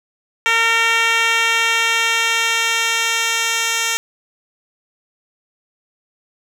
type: tone with band-pass filter sweep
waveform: 10% pulse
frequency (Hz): 457.3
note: A#4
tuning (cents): -33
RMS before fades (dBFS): -17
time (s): 0.46-3.97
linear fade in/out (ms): 0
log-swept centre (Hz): 2500 to 5200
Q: 0.99
effects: 7-bit